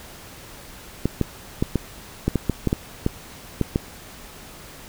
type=clicks; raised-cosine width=3 ms; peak=-6 dBFS; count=12; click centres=1.056 / 1.213 / 1.625 / 1.757 / 2.28 / 2.357 / 2.497 / 2.673 / 2.729 / 3.064 / 3.613 / 3.759 s; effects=pink hiss -42 dBFS RMS until 4.88 s